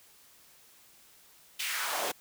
pink noise with high-pass filter sweep, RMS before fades -33 dBFS, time 1.59-2.12 s, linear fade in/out 10 ms, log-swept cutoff 2800 to 440 Hz, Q 2, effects white hiss -59 dBFS RMS until 2.2 s

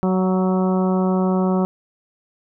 harmonic tone with a mistuned harmonic, 186.5 Hz, F#3, 14 cents sharp, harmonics 1 / 2 / 3 / 4 / 5 / 6 / 7, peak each -17 / -23 / -27 / -29 / -31 / -33 / -34 dBFS, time 0.03-1.65 s, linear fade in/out 0 ms, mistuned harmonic 4, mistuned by -16 cents, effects none

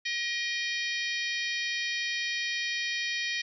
harmonic tone with a mistuned harmonic, 631 Hz, D#5, 24 cents sharp, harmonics 3 / 4 / 5 / 6 / 7 / 8 / 9, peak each -33 / -35 / -37 / -39 / -40 / -41 / -42 dBFS, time 0.05-3.42 s, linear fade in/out 10 ms, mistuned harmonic 4, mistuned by -74 cents, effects none

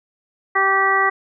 harmonic tone, 388.6 Hz, G4, 15 cents flat, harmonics 1 / 2 / 3 / 4 / 5, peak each -24 / -22 / -18 / -24 / -18 dBFS, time 0.55-1.1 s, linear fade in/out 10 ms, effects none

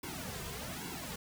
pink noise with flanger, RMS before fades -42 dBFS, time 0.03-1.16 s, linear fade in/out 5 ms, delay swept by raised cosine 1.6 to 3.6 ms, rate 1.2 Hz, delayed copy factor -0.95, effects none

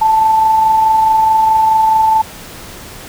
sine tone with amplitude modulation, 880 Hz, A5, in tune, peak -6 dBFS, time 0.01-2.22 s, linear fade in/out 10 ms, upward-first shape sine, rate 24.7 Hz, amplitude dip 30%, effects pink hiss -32 dBFS RMS until 3.08 s

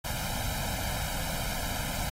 pink noise with comb filter, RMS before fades -33 dBFS, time 0.04-2.1 s, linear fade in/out 10 ms, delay 1.3 ms, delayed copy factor +0.9, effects AAC 48 kbps

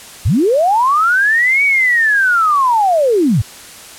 sine linear two-way sweep, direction up then down, 64.6 to 2282 to 85.2 Hz, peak -9 dBFS, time 0.25-3.42 s, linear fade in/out 10 ms, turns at 1.64 s, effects white hiss -35 dBFS RMS until 3.98 s + low-pass 11000 Hz 12 dB/octave

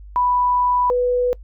sine tone pair in turn, 987.8 / 493.9 Hz, B5 / B4, 0 / 0 cents, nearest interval octave, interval 1200 cents, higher first, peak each -15 dBFS, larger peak neither, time 0.16-0.9 / 0.9-1.33 s, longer first, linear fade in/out 0 ms, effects noise-tail reverb RT60 0.1 s tail -23 dB re dry + added 50 Hz sine -36 dBFS peak until 1.43 s

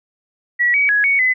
sine tone with pitch steps, 1933 / 2267 / 1672 / 2229 / 2022 Hz, B6 / C#7 / G#6 / C#7 / B6, -38 / +38 / +11 / +9 / +40 cents, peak -12 dBFS, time 0.59-1.34 s, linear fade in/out 20 ms, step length 150 ms, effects none

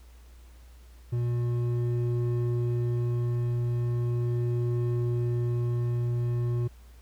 triangle tone pair together, 120.1 / 359.9 Hz, B2 / F#4, -48 / -48 cents, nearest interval octave + perfect fifth, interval 1900 cents, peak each -23 / -33 dBFS, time 1.12-6.68 s, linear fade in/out 10 ms, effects added 60 Hz sine -48 dBFS peak until 7.01 s + pink hiss -61 dBFS RMS until 7.01 s

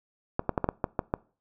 clicks, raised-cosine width 1 ms, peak -11 dBFS, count 8, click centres 0.394 / 0.493 / 0.578 / 0.643 / 0.689 / 0.842 / 0.992 / 1.139 s, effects noise-tail reverb RT60 0.4 s tail -23 dB re dry

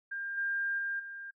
sine tone with level steps, 1600 Hz, G6, 35 cents sharp, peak -35 / -30 / -32 / -41 dBFS, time 0.11-1.31 s, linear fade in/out 10 ms, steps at 0.37 / 0.78 / 0.99 s, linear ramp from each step 10 ms, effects noise-tail reverb RT60 0.1 s tail -24 dB re dry

